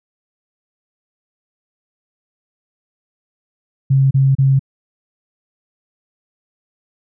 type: tone bursts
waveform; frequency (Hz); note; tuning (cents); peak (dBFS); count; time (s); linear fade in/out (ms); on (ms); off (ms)
sine; 135.2; C#3; -43; -9; 3; 3.9-4.594; 10; 210; 32
effects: none